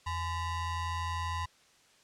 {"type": "ring-modulated tone", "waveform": "square", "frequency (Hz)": 466.2, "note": "A#4", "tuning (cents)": 0, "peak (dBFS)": -30, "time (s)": [0.06, 1.46], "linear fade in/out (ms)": 10, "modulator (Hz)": 551, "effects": ["white hiss -63 dBFS RMS until 2.03 s", "low-pass 7000 Hz 12 dB/octave"]}